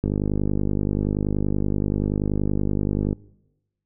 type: click train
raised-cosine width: 3 ms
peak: -10 dBFS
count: 157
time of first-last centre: 0.04-3.129 s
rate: 50.5 Hz
effects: noise-tail reverb RT60 1.0 s tail -23 dB re dry